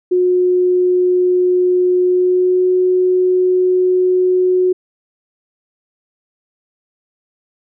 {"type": "tone with pitch glide", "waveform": "sine", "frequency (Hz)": [362.2, 366.6], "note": ["F#4", "F#4"], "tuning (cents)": [-37, -16], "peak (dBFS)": -10, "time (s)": [0.11, 4.73], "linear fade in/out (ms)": 10, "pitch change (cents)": 21, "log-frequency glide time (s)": [2.03, 2.67], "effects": []}